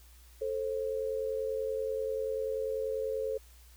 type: tone pair together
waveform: sine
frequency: 440 / 530.3 Hz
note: A4 / C5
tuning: 0 / +23 cents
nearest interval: minor third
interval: 323 cents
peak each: -33 / -34 dBFS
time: 0.41-3.38 s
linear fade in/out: 10 ms
effects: added 60 Hz sine -54 dBFS peak until 3.76 s + white hiss -61 dBFS RMS until 3.76 s

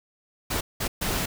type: noise bursts at uneven times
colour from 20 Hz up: pink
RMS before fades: -27 dBFS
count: 3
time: 0.5-0.61 / 0.8-0.88 / 1.01-1.26 s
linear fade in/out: 10 ms
effects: none

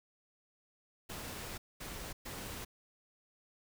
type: noise bursts at uneven times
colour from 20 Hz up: pink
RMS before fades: -44 dBFS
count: 3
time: 1.09-1.58 / 1.8-2.13 / 2.25-2.65 s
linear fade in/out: 10 ms
effects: none

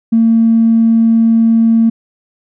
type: tone with tanh clipping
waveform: triangle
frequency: 227.1 Hz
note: A#3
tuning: 45 cents flat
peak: -6 dBFS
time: 0.12-1.9 s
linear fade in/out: 10 ms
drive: 4 dB
effects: none

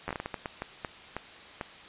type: slowing click train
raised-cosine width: 0.5 ms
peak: -18 dBFS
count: 13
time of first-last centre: 0.08-1.612 s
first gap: 11 ms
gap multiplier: 1.4
effects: white hiss -48 dBFS RMS until 1.88 s + resampled to 8000 Hz

